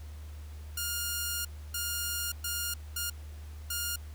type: tone bursts at uneven times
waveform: 5% pulse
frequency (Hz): 1416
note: F6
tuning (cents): +23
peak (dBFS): -20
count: 5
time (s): 0.77-1.45 / 1.74-2.32 / 2.44-2.74 / 2.96-3.1 / 3.7-3.96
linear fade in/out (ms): 5
effects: added 75 Hz sine -41 dBFS peak until 4.14 s + pink hiss -57 dBFS RMS until 4.14 s